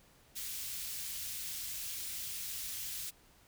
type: band-stop noise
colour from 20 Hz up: white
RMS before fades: -41 dBFS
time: 0.35-3.11 s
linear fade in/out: 20 ms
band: 100 to 2600 Hz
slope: 12 dB/octave
effects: pink hiss -64 dBFS RMS until 3.47 s